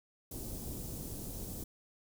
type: band-stop noise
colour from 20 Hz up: pink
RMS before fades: -42 dBFS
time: 0.31-1.64 s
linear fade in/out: 5 ms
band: 410 to 8100 Hz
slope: 12 dB/octave
effects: none